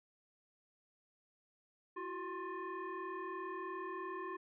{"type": "tone with frequency modulation", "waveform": "sine", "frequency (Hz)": 338.5, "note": "E4", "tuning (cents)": 46, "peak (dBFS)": -40, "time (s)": [1.96, 4.37], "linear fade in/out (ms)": 10, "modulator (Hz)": 714, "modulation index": 1.7, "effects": []}